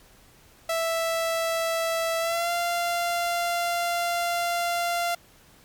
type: tone with pitch glide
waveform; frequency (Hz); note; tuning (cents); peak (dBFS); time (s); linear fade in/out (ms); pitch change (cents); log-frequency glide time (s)
sawtooth; 659.3 to 692.1; E5 to F5; 0 to -16; -20; 0.69-5.15; 5; +84; 2.19-2.51
effects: pink hiss -55 dBFS RMS until 5.64 s + MP3 96 kbps